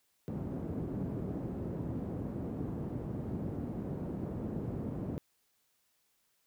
pink band-pass noise, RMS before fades -38 dBFS, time 0.28-5.18 s, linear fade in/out 0 ms, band 110 to 330 Hz, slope 12 dB/octave, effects white hiss -75 dBFS RMS until 6.46 s

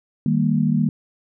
sine chord, Eb major, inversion none, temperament equal with one note detuned, 155.56 / 198.62 / 233.1 Hz, Eb3 / G3 / Bb3, 0 / +23 / 0 cents, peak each -20 / -21 / -20 dBFS, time 0.26-0.89 s, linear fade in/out 2 ms, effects none

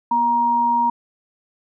sine tone pair together, 241.4 / 942 Hz, B3 / A#5, -39 / +18 cents, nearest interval 2 octaves, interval 2357 cents, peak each -27 / -15 dBFS, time 0.11-0.9 s, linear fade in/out 5 ms, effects none

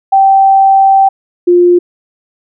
sine tone pair in turn, 778 / 352.6 Hz, G5 / F4, -13 / +17 cents, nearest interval octave + major second, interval 1370 cents, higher first, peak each -3 dBFS, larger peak neither, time 0.12-1.09 / 1.47-1.79 s, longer first, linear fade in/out 10 ms, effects none

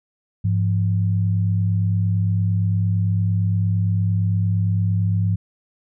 sine tone pair together, 102.1 / 170.87 Hz, G#2 / F3, -29 / -38 cents, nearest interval major sixth, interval 891 cents, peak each -17 / -24 dBFS, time 0.44-5.36 s, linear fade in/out 10 ms, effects none

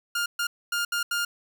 sawtooth tone bursts at uneven times, 1409 Hz, F6, 15 cents sharp, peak -21 dBFS, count 5, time 0.15-0.26 / 0.39-0.47 / 0.72-0.85 / 0.92-1.03 / 1.11-1.25 s, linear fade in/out 5 ms, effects none

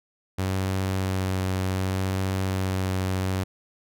sawtooth tone with vibrato, 94.5 Hz, F#2, 37 cents sharp, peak -20 dBFS, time 0.38-3.44 s, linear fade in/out 10 ms, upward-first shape sine, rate 0.66 Hz, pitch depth 13 cents each way, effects none

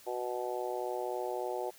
harmonic tone, 123.47 Hz, B2, in tune, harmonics 3 / 4 / 5 / 6 / 7, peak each -38 / -39 / -40 / -41 / -41 dBFS, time 0.06-1.71 s, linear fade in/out 20 ms, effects white hiss -57 dBFS RMS until 1.78 s

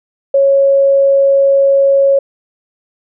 sine tone, 551 Hz, C#5, 11 cents flat, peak -6 dBFS, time 0.34-2.19 s, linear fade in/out 5 ms, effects none

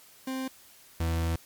40% pulse tone pair in turn, 262.3 / 82.62 Hz, C4 / E2, +4 / +4 cents, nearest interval octave + minor sixth, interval 2000 cents, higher first, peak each -30 / -25 dBFS, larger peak second, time 0.27-0.48 / 1-1.36 s, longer second, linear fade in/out 5 ms, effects white hiss -55 dBFS RMS until 1.45 s + MP3 96 kbps

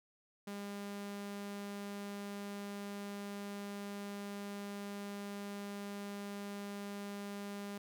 sawtooth tone, 202 Hz, G#3, 48 cents flat, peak -38 dBFS, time 0.47-7.78 s, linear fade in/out 5 ms, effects none

